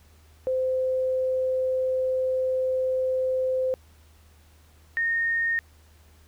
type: tone pair in turn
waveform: sine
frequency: 517 / 1842.4 Hz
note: C5 / A#6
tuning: -21 / -21 cents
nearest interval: octave + minor seventh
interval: 2200 cents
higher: second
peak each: -22 dBFS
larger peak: neither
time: 0.47-3.74 / 4.97-5.59 s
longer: first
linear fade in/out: 0 ms
effects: added 77 Hz sine -53 dBFS peak until 6.27 s + pink hiss -60 dBFS RMS until 6.27 s